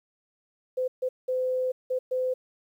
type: tone bursts at uneven times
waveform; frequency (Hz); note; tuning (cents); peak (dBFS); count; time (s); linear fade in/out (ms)
sine; 511; C5; -41; -24; 5; 0.77-0.88 / 1.02-1.09 / 1.28-1.72 / 1.9-1.99 / 2.11-2.34; 10
effects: 10-bit